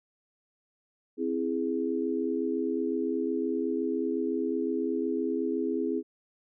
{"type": "chord", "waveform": "sine", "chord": "C augmented", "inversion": "none", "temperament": "equal", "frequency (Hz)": [261.6, 329.6, 415.3], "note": ["C4", "E4", "G#4"], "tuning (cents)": [0, 0, 0], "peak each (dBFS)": -31, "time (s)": [1.17, 6.03], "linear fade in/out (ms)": 50, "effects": []}